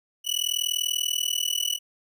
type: tone with amplitude modulation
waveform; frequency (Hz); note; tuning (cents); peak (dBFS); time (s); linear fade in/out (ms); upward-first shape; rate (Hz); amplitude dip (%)
sawtooth; 2956; F#7; -2; -17; 0.24-1.79; 50; sine; 40.4; 100
effects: none